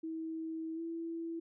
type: tone with pitch glide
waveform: sine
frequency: 322.5 to 331.6 Hz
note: E4 to E4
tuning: -38 to +10 cents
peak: -37 dBFS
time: 0.03-1.4 s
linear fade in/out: 10 ms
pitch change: +48 cents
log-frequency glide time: 0.75-0.8 s
effects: none